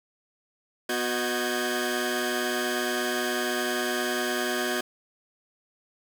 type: tone cluster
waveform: sawtooth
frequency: 247 / 365.6 / 615 / 1551 / 1665 Hz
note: B3 / F#4 / D#5 / G6 / G#6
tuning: 0 / -21 / -20 / -19 / +4 cents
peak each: -29 / -26 / -30 / -30 / -30 dBFS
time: 0.89-4.81 s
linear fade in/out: 5 ms
effects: none